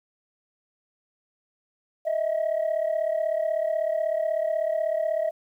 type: tone pair together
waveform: sine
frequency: 622.3 / 658.5 Hz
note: D#5 / E5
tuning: 0 / -2 cents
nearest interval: minor second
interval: 98 cents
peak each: -24 dBFS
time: 2.05-5.31 s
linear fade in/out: 20 ms
effects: tanh soft clip ceiling -19 dBFS + 10-bit